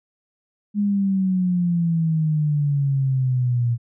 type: exponential sweep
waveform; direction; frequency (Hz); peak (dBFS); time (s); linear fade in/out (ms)
sine; down; 207.7 to 117.1; -17; 0.74-3.78; 50
effects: none